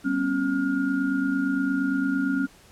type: tone cluster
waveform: sine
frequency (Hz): 194.1 / 244.1 / 272.8 / 1421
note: G3 / B3 / C#4 / F6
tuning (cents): -17 / -20 / -28 / +30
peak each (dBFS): -31 / -31 / -23 / -31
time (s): 0.04-2.47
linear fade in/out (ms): 20
effects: pink hiss -53 dBFS RMS until 2.71 s + low-pass 12000 Hz 12 dB/octave